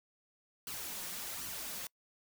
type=noise with flanger; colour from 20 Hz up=white; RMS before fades=-42 dBFS; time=0.67-1.87 s; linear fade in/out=2 ms; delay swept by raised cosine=0.66 to 5.56 ms; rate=1.3 Hz; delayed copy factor=+0.55; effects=noise-tail reverb RT60 0.1 s tail -26 dB re dry